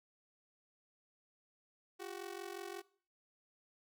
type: ring-modulated tone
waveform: sawtooth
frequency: 374.7 Hz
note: F#4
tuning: 22 cents sharp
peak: -37 dBFS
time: 1.99-2.82 s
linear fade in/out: 20 ms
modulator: 22.8 Hz
effects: noise-tail reverb RT60 0.5 s tail -21 dB re dry